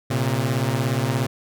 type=beating tone pair; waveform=sawtooth; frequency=116.54 / 133.54 Hz; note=A#2 / C3; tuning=0 / +36 cents; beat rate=17 Hz; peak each=-19 dBFS; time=0.1-1.27 s; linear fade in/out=10 ms; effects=none